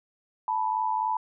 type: tone pair together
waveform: sine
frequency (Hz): 877 / 980.7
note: A5 / B5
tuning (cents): -6 / -12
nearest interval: major second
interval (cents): 194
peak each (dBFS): -27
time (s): 0.48-1.17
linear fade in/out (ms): 2
effects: none